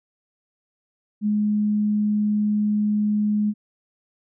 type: tone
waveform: sine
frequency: 209.7 Hz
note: G#3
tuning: 17 cents sharp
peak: -18 dBFS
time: 1.21-3.54 s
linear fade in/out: 50 ms
effects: none